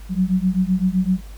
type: beating tone pair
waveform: sine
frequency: 181.8 / 189.6 Hz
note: F#3 / F#3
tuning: -30 / +43 cents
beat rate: 7.8 Hz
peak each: -19 / -19 dBFS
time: 0.09-1.21 s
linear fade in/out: 50 ms
effects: added 50 Hz sine -34 dBFS peak until 1.37 s + pink hiss -48 dBFS RMS until 1.37 s